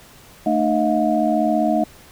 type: tone cluster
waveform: sine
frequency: 221.5 / 302.9 / 639 / 714 Hz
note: A3 / D#4 / D#5 / F5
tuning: +12 / -46 / +46 / +38 cents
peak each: -21 dBFS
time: 0.46-1.84 s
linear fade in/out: 5 ms
effects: pink hiss -46 dBFS RMS until 2.11 s